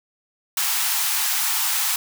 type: high-pass noise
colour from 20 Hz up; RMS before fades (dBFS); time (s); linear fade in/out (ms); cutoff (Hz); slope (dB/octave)
white; -22; 0.57-1.96; 2; 740; 96
effects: none